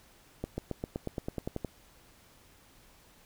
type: accelerating click train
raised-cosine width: 2 ms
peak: -20 dBFS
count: 12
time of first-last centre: 0.44-1.647 s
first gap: 140 ms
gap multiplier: 0.95
effects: pink hiss -60 dBFS RMS until 3.25 s